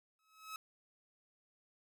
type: tone with exponential growth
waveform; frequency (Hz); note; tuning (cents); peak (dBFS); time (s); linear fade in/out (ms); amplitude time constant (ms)
sawtooth; 1287; E6; -42; -37; 0.19-0.56; 1; 80
effects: none